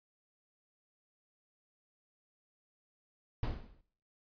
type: noise with exponential decay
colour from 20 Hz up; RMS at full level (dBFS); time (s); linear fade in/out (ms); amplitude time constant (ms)
brown; -29; 3.43-3.81; 2; 82
effects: noise-tail reverb RT60 0.6 s tail -21 dB re dry + resampled to 11025 Hz